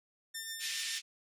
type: tone with tremolo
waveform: 10% pulse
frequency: 1799 Hz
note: A6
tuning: 38 cents sharp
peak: -29 dBFS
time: 0.34-0.99 s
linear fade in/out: 10 ms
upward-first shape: triangle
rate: 7.2 Hz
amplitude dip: 40%
type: band-pass noise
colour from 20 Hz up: pink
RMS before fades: -39 dBFS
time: 0.59-1.02 s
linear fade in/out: 50 ms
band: 2300 to 7500 Hz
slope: 24 dB/octave
effects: none